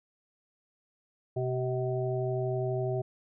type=harmonic tone with a mistuned harmonic; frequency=127.7 Hz; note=C3; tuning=42 cents flat; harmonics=1 / 3 / 5 / 6; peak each=-31 / -32 / -35 / -42 dBFS; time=1.36-3.02 s; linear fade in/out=10 ms; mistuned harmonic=6; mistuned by=-36 cents; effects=none